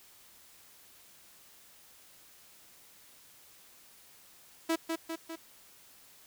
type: tone with echo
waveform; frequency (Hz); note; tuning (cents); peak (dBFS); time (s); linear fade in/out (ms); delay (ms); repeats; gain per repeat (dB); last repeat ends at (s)
sawtooth; 327.2; E4; -13; -23; 4.69-4.76; 10; 200; 3; -4; 5.36
effects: white hiss -58 dBFS RMS until 6.26 s